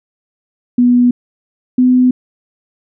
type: tone pair in turn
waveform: sine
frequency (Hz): 244.9 / 252.1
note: B3 / B3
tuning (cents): -14 / +36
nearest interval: minor second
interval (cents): 50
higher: second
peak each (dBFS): -6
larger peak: neither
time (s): 0.78-1.11 / 1.78-2.11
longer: neither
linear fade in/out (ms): 5
effects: none